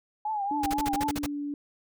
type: tone with vibrato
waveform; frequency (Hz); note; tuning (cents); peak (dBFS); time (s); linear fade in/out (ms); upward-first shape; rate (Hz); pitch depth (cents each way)
sine; 830.6; G#5; 0; -27; 0.25-1.11; 5; triangle; 4; 110
type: tone with pitch glide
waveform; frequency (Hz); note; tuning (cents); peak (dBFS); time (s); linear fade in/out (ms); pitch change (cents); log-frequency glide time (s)
sine; 295.1 to 289; D4 to D4; +8 to -28; -30; 0.51-1.54; 2; -36; 0.64-1.41
type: noise bursts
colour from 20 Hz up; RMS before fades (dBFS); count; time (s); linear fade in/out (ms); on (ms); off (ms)
pink; -32; 9; 0.63-1.263; 5; 33; 42
effects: none